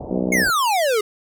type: low-pass noise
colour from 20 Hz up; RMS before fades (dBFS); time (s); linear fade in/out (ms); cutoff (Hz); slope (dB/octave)
white; -32; 0-0.51; 10; 780; 48
type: harmonic tone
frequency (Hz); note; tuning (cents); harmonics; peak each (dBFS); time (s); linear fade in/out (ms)
62.4; B1; +19; 3 / 4 / 5 / 6 / 7 / 8 / 9 / 10; -23 / -25 / -27 / -29 / -30 / -31 / -32 / -33; 0.08-0.46; 50
type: exponential sweep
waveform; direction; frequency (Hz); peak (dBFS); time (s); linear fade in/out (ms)
square; down; 2217 to 405.3; -17; 0.32-1.01; 5
effects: none